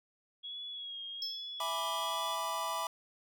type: tone with vibrato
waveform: sine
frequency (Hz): 3322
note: G#7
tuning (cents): 0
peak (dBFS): -40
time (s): 0.43-2.36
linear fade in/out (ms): 20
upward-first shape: sine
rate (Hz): 1.2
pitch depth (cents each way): 44
type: tone with exponential decay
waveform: triangle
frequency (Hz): 5274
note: E8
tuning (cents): 0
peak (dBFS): -32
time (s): 1.22-1.68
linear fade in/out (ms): 2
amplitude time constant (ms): 100
type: chord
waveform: square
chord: E dominant seventh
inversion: none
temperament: equal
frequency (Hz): 659.3 / 830.6 / 987.8 / 1174.7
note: E5 / G#5 / B5 / D6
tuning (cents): 0 / 0 / 0 / 0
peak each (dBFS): -42 / -44 / -38 / -39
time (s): 1.6-2.87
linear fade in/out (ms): 2
effects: none